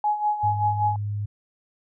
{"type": "tone with tremolo", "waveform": "sine", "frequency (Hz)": 840, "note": "G#5", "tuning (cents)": 19, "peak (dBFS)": -18, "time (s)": [0.04, 0.96], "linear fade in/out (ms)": 2, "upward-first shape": "sine", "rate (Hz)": 5.2, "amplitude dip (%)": 70}
{"type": "tone", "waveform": "sine", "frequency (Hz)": 103.3, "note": "G#2", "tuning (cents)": -9, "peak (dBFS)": -25, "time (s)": [0.43, 1.26], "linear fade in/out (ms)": 10}
{"effects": []}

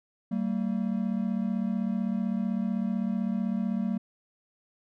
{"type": "tone pair together", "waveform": "triangle", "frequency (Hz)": [192.62, 228.4], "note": ["G3", "A#3"], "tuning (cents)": [-30, -35], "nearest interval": "minor third", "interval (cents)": 295, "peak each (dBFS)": -27, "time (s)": [0.31, 3.98], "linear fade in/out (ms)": 10, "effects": []}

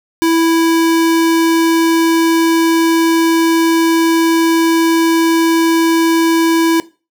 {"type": "tone", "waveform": "square", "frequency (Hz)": 329.6, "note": "E4", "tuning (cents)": 0, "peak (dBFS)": -10, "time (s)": [0.22, 6.8], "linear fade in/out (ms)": 0, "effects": ["noise-tail reverb RT60 0.3 s tail -18 dB re dry"]}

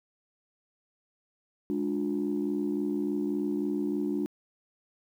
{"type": "chord", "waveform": "sine", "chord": "D diminished", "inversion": "second", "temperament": "equal with one note detuned", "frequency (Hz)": [207.7, 293.7, 357.2], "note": ["Ab3", "D4", "F4"], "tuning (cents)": [0, 0, 39], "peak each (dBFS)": [-32, -29, -32], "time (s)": [1.7, 4.26], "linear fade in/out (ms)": 0, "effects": ["tanh soft clip ceiling -20 dBFS", "10-bit"]}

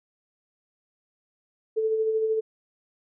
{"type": "tone with tremolo", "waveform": "sine", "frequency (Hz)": 440, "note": "A4", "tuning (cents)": 0, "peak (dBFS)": -20, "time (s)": [1.76, 2.41], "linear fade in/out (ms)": 20, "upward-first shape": "sine", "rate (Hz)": 13, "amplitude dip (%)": 40, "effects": []}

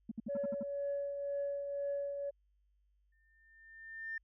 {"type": "tone bursts", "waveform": "sine", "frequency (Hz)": 222.9, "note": "A3", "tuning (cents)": 23, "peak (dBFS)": -36, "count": 7, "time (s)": [0.09, 0.631], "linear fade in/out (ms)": 5, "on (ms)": 25, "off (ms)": 61}
{"type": "tone with tremolo", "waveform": "sine", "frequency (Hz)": 565, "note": "C#5", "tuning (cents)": 33, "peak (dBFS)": -32, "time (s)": [0.28, 2.31], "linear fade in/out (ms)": 20, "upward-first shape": "triangle", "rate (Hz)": 2, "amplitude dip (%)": 50}
{"type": "tone with exponential growth", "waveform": "sine", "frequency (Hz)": 1800, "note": "A6", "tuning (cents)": 39, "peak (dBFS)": -36, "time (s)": [3.12, 4.18], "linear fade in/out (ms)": 5, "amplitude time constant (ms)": 230}
{"effects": ["tanh soft clip ceiling -30 dBFS", "added 50 Hz sine -70 dBFS peak until 4.23 s"]}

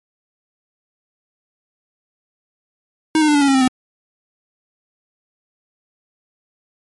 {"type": "tone with pitch steps", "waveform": "square", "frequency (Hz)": [314.6, 305.5, 296.6, 288, 279.6, 271.5, 263.6, 256], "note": ["D#4", "D#4", "D4", "D4", "C#4", "C#4", "C4", "C4"], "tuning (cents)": [19, -32, 17, -34, 15, -36, 13, -38], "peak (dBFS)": -12, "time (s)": [3.15, 3.678], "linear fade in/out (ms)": 2, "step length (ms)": 66, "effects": ["MP3 48 kbps"]}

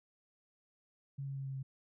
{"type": "tone with pitch steps", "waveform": "sine", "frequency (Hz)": [138.3, 137.19, 136.08, 134.99, 133.9], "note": ["C#3", "C#3", "C#3", "C#3", "C3"], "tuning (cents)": [-4, -18, -32, -46, 40], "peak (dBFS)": -38, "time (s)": [1.18, 1.63], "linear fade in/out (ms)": 10, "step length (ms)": 90, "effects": []}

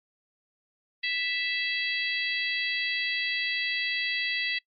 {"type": "harmonic tone", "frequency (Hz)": 659.3, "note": "E5", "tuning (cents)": 0, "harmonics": [3, 4, 5, 6, 7], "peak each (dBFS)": [-30, -32, -34, -36, -37], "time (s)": [1.03, 4.59], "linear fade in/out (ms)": 10, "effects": ["noise-tail reverb RT60 0.1 s tail -23 dB re dry", "MP3 32 kbps"]}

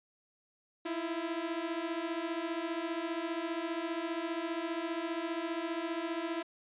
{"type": "beating tone pair", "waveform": "sawtooth", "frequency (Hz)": [323, 338], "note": ["E4", "E4"], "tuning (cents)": [-35, 43], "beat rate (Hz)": 15, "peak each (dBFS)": [-34, -32], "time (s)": [0.85, 6.43], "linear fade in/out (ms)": 10, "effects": ["resampled to 8000 Hz"]}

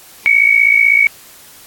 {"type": "tone pair together", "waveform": "sine", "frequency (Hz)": [2217, 2273], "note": ["C#7", "C#7"], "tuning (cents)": [0, 43], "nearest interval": "unison", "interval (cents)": 43, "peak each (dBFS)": -10, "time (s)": [0.26, 1.07], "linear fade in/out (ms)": 0, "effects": ["white hiss -40 dBFS RMS until 1.66 s", "AAC 64 kbps"]}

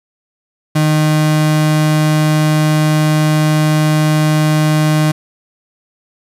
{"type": "tone", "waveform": "35% pulse", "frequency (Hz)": 153.9, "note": "D#3", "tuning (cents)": -19, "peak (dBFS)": -8, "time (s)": [0.75, 5.12], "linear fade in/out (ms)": 10, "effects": ["resampled to 32000 Hz", "8-bit"]}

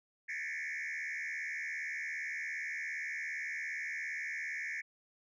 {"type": "tone with frequency modulation", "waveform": "sine", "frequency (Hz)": 2000, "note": "B6", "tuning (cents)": 21, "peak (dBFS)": -34, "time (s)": [0.28, 4.82], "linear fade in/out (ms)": 20, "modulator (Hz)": 77.4, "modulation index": 3.8, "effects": ["tanh soft clip ceiling -36 dBFS"]}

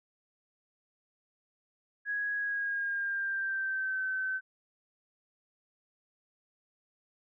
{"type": "tone with pitch glide", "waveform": "sine", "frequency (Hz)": [1661.2, 1532.2], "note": ["G#6", "G6"], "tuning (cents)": [0, -40], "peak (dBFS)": -30, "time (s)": [2.05, 4.41], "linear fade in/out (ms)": 50, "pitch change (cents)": -140, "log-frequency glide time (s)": [2.35, 4.02], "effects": []}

